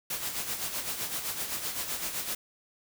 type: noise with tremolo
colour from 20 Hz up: white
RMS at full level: -32 dBFS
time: 0.1-2.35 s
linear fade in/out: 5 ms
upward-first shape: sine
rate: 7.8 Hz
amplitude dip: 55%
effects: none